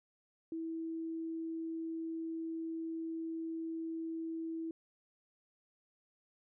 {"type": "tone", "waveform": "sine", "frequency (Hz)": 326.3, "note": "E4", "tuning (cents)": -18, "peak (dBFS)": -37, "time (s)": [0.52, 4.71], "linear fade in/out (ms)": 2, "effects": []}